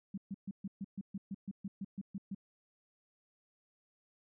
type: tone bursts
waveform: sine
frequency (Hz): 196.1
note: G3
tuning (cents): +1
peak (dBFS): -37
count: 14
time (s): 0.14-2.348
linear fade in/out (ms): 5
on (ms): 37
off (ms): 130
effects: none